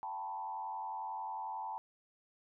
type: tone with frequency modulation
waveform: sine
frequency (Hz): 880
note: A5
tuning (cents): 0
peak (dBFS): -38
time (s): 0.03-1.78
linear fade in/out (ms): 0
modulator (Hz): 91.1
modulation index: 1.1
effects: none